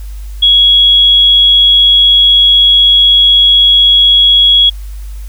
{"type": "tone", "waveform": "sine", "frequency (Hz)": 3332, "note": "G#7", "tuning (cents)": 5, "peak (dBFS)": -3, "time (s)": [0.42, 4.7], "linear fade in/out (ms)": 10, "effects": ["added 50 Hz sine -21 dBFS peak until 5.28 s", "white hiss -42 dBFS RMS until 5.28 s"]}